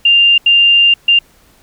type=tone bursts at uneven times; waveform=sine; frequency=2794 Hz; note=F7; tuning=in tune; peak=-5 dBFS; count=3; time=0.05-0.38 / 0.46-0.94 / 1.08-1.19 s; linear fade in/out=5 ms; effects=pink hiss -49 dBFS RMS until 1.62 s